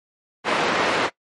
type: band-pass noise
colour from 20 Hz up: pink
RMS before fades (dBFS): -21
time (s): 0.44-1.1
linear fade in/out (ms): 50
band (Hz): 370 to 2600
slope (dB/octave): 12
effects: noise-tail reverb RT60 0.1 s tail -19 dB re dry + MP3 48 kbps